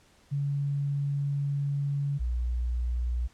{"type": "tone pair in turn", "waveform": "sine", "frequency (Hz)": [141.6, 60.37], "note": ["C#3", "B1"], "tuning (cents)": [37, -39], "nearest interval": "octave + minor third", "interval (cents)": 1476, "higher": "first", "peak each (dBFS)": -26, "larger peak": "neither", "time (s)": [[0.31, 2.19], [2.19, 3.28]], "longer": "first", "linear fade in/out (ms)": 20, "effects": ["pink hiss -61 dBFS RMS until 3.33 s", "low-pass 9000 Hz 12 dB/octave"]}